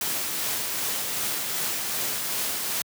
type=noise with tremolo; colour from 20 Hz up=white; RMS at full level=-27 dBFS; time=0.01-2.82 s; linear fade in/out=2 ms; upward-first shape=triangle; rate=2.6 Hz; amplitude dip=30%; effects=high-pass 100 Hz 12 dB/octave